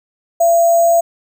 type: tone with sample-and-hold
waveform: sine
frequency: 676 Hz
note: E5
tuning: 43 cents sharp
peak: -8 dBFS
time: 0.4-1.01 s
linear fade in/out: 10 ms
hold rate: 7350 Hz
effects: none